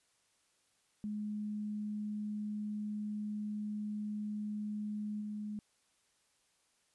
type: tone with level steps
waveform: sine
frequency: 210 Hz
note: G#3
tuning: 19 cents sharp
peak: -36 / -38 dBFS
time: 1.04-5.59 s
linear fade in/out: 0 ms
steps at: 5.2 s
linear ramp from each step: 20 ms
effects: white hiss -74 dBFS RMS until 6.94 s + resampled to 24000 Hz